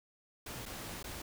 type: noise with dropouts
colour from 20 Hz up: pink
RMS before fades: -44 dBFS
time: 0.46-1.22 s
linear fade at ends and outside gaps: 5 ms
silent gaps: 0.656-0.66 / 1.029-1.041 s
effects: none